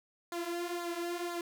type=tone with flanger; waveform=sawtooth; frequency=345.9 Hz; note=F4; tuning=17 cents flat; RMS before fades=-37 dBFS; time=0.32-1.41 s; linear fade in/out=2 ms; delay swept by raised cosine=0.35 to 4.95 ms; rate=2 Hz; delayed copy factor=-0.7; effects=none